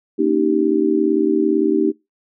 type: chord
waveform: sine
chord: Eb dominant seventh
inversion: second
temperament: just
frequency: 233.3 / 280 / 311.1 / 388.9 Hz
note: Bb3 / Db4 / Eb4 / G4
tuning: +2 / +18 / 0 / -14 cents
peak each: -22 / -23 / -17 / -18 dBFS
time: 0.18-1.92 s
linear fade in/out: 20 ms
effects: noise-tail reverb RT60 0.2 s tail -21 dB re dry